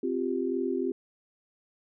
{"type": "chord", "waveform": "sine", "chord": "C suspended fourth", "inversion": "none", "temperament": "equal", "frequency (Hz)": [261.6, 349.2, 392], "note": ["C4", "F4", "G4"], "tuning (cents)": [0, 0, 0], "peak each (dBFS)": -31, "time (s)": [0.03, 0.92], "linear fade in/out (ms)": 5, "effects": []}